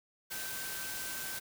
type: tone in noise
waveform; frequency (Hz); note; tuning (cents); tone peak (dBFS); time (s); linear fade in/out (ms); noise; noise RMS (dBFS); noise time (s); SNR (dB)
sine; 1547; G6; -23; -45; 0.3-1.4; 20; white; -40; 0.3-1.4; -8
effects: none